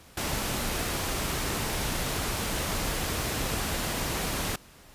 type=noise; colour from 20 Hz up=pink; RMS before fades=-30 dBFS; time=0.17-4.56 s; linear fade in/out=5 ms; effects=pink hiss -53 dBFS RMS until 4.94 s + resampled to 32000 Hz